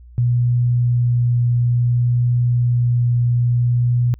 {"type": "tone with vibrato", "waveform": "sine", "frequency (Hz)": 121.2, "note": "B2", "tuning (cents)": -32, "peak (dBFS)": -13, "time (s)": [0.18, 4.14], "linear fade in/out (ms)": 0, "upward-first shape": "triangle", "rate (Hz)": 0.58, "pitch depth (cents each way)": 8, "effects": ["added 60 Hz sine -39 dBFS peak until 4.19 s"]}